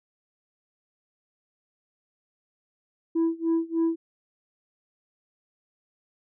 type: tone with tremolo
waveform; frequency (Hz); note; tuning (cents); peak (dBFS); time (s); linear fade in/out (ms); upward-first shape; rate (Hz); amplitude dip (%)
sine; 329.6; E4; 0; -17; 3.15-3.96; 10; sine; 3.3; 95
effects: tanh soft clip ceiling -19 dBFS